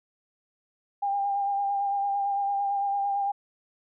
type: tone with vibrato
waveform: sine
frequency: 800 Hz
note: G5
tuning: 35 cents sharp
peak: -24 dBFS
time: 1.02-3.32 s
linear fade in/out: 10 ms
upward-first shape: sine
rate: 8.9 Hz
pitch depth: 23 cents each way
effects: none